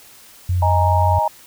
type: tone with vibrato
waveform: sine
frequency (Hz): 89.9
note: F#2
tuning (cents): -49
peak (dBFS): -15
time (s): 0.49-1.19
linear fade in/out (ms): 5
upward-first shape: square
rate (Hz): 5.4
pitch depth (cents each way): 9
type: chord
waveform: sine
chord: D# suspended fourth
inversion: none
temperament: just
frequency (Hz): 622.3 / 829.7 / 933.4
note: D#5 / G#5 / A#5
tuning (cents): 0 / -2 / +2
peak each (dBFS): -22 / -20 / -18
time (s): 0.62-1.28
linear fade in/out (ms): 5
effects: white hiss -45 dBFS RMS until 1.46 s